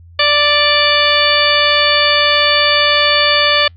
harmonic tone with a mistuned harmonic, 587.3 Hz, D5, in tune, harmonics 1 / 2 / 3 / 4 / 5 / 6 / 8, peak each -17 / -17 / -17 / -17 / -17 / -17 / -17 dBFS, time 0.19-3.68 s, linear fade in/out 5 ms, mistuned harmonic 8, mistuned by -75 cents, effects added 85 Hz sine -37 dBFS peak until 3.76 s + Opus 48 kbps

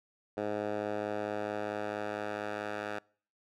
10% pulse tone with band-pass filter sweep, 104.5 Hz, G#2, 11 cents sharp, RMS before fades -36 dBFS, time 0.37-2.99 s, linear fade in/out 5 ms, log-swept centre 580 to 1200 Hz, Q 0.98, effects noise-tail reverb RT60 0.5 s tail -26 dB re dry

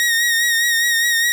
sawtooth tone with vibrato, 1871 Hz, A#6, 6 cents sharp, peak -11 dBFS, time 0-1.32 s, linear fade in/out 0 ms, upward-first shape sine, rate 4.9 Hz, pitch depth 38 cents each way, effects none

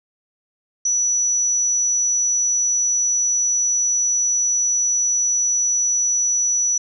sine tone, 5910 Hz, F#8, 3 cents flat, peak -16 dBFS, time 0.85-6.78 s, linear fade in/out 5 ms, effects none

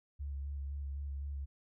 sine tone with vibrato, 70.2 Hz, C#2, 22 cents sharp, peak -37 dBFS, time 0.19-1.46 s, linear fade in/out 20 ms, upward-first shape square, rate 3.9 Hz, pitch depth 21 cents each way, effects none

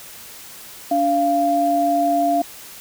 sine tone pair together, 288.3 / 691 Hz, D4 / F5, -32 / -19 cents, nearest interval octave + minor third, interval 1513 cents, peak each -21 / -16 dBFS, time 0.91-2.42 s, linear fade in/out 5 ms, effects white hiss -39 dBFS RMS until 2.8 s

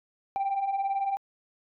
sine beating tone pair, 771 / 789 Hz, G5 / G5, -29 / +11 cents, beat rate 18 Hz, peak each -31 / -25 dBFS, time 0.36-1.17 s, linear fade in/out 0 ms, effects tanh soft clip ceiling -23 dBFS

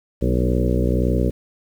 harmonic tone with a mistuned harmonic, 61.74 Hz, B1, in tune, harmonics 1 / 2 / 3 / 4 / 5 / 6 / 7 / 8 / 9, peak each -20 / -23 / -25 / -26 / -27 / -28 / -28 / -29 / -30 dBFS, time 0.21-1.31 s, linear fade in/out 20 ms, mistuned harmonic 4, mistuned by -42 cents, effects 8-bit

